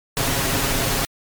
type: noise with comb filter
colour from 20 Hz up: pink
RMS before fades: -21 dBFS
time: 0.17-1.05 s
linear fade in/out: 0 ms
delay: 7.3 ms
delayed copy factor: +0.55
effects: MP3 96 kbps